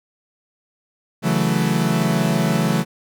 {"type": "chord", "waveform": "40% pulse", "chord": "F# minor seventh", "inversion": "second", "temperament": "equal", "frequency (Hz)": [138.59, 164.81, 185, 220], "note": ["C#3", "E3", "F#3", "A3"], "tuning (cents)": [0, 0, 0, 0], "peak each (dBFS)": [-23, -20, -22, -21], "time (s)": [1.22, 2.85], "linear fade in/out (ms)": 50, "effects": []}